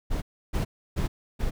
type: noise bursts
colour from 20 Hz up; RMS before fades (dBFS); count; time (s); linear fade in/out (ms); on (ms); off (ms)
brown; -26; 4; 0.1-1.51; 20; 120; 310
effects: none